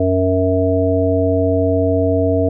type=harmonic tone; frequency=93 Hz; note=F#2; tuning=9 cents sharp; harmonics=1 / 3 / 5 / 7; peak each=-18 / -18 / -18 / -18 dBFS; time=0-2.49 s; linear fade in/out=5 ms; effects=none